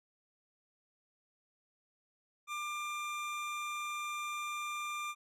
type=tone; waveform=25% pulse; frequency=1193 Hz; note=D6; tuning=27 cents sharp; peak=-33 dBFS; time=2.47-5.15 s; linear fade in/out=50 ms; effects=low-pass 10000 Hz 12 dB/octave